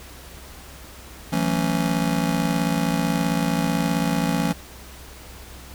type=chord; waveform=square; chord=F# minor seventh; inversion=third; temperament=just; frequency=166.5 / 185 / 222 / 277.5 Hz; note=E3 / F#3 / A3 / C#4; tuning=+18 / 0 / +16 / +2 cents; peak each=-25 / -28 / -27 / -27 dBFS; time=1.32-4.53 s; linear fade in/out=10 ms; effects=added 64 Hz sine -43 dBFS peak until 5.74 s + pink hiss -43 dBFS RMS until 5.74 s

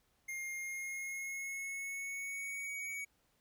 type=tone with pitch glide; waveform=square; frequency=2125 to 2251 Hz; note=C7 to C#7; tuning=+26 to +26 cents; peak=-40 dBFS; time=0.28-3.05 s; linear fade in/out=10 ms; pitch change=+100 cents; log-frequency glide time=0.55-2.74 s; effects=pink hiss -75 dBFS RMS until 3.4 s

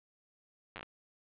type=slowing click train; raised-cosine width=0.3 ms; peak=-26 dBFS; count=6; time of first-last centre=0.76-0.83 s; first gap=9 ms; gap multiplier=1.22; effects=resampled to 8000 Hz + 9-bit

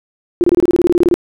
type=tone bursts; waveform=sine; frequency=349.1 Hz; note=F4; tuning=1 cent flat; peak=-7 dBFS; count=14; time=0.41-1.141 s; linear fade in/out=0 ms; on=29 ms; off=25 ms; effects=none

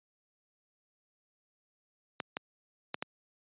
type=clicks; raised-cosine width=0.3 ms; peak=-17 dBFS; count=4; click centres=2.202 / 2.369 / 2.944 / 3.025 s; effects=high-pass 150 Hz 12 dB/octave + resampled to 8000 Hz

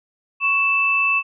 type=tone pair together; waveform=sine; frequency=1111 / 2642 Hz; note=C#6 / E7; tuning=+4 / +3 cents; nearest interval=octave + minor third; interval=1499 cents; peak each=-23 / -16 dBFS; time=0.4-1.23 s; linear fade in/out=50 ms; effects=none

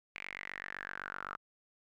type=tone with band-pass filter sweep; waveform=sawtooth; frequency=47.87 Hz; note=G1; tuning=40 cents flat; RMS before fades=-44 dBFS; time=0.15-1.37 s; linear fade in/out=10 ms; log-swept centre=2300 to 1300 Hz; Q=7; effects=none

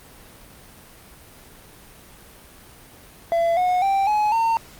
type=tone with pitch steps; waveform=triangle; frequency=674 / 726.6 / 783.2 / 844.3 / 910.1 Hz; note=E5 / F#5 / G5 / G#5 / A#5; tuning=+38 / -32 / -2 / +28 / -42 cents; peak=-15 dBFS; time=3.32-4.57 s; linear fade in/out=0 ms; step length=250 ms; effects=pink hiss -46 dBFS RMS until 4.79 s + Opus 32 kbps

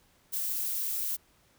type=noise; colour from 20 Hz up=violet; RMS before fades=-32 dBFS; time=0.32-1.17 s; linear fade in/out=20 ms; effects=pink hiss -65 dBFS RMS until 1.58 s

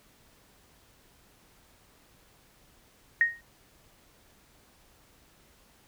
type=tone with exponential decay; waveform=sine; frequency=1864.7 Hz; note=A#6; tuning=in tune; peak=-16 dBFS; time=3.21-3.41 s; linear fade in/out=1 ms; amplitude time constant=43 ms; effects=pink hiss -61 dBFS RMS until 5.87 s

